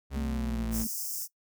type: exponential sweep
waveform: 40% pulse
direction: down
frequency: 68.6 to 54.3 Hz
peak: -31 dBFS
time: 0.1-0.86 s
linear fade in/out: 50 ms
type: tone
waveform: sine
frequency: 223.2 Hz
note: A3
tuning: 25 cents sharp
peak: -32 dBFS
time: 0.16-0.87 s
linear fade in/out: 2 ms
type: high-pass noise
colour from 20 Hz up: white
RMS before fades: -35 dBFS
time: 0.71-1.28 s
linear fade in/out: 50 ms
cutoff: 5000 Hz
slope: 96 dB/octave
effects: noise-tail reverb RT60 0.1 s tail -19 dB re dry